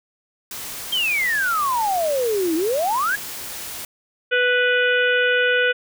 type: noise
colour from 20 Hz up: white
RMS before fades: -32 dBFS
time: 0.51-3.85 s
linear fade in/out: 2 ms
type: exponential two-way sweep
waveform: sine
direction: down then up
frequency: 3219 to 311.1 to 1720 Hz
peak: -18 dBFS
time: 0.92-3.16 s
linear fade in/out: 10 ms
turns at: 2.55 s
type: harmonic tone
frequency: 493.9 Hz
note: B4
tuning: in tune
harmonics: 1 / 3 / 4 / 5 / 6 / 7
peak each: -20 / -18 / -30 / -26 / -27 / -35 dBFS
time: 4.31-5.73 s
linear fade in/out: 20 ms
effects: none